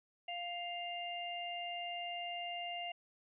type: harmonic tone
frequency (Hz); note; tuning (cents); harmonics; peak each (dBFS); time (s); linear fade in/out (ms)
700; F5; +4; 1 / 3 / 4; -42 / -48 / -43; 0.28-2.92; 5
effects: none